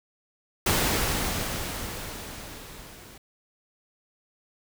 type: noise with level ramp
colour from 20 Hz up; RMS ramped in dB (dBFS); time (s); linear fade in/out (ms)
pink; -22 to -48; 0.66-3.18; 5
effects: none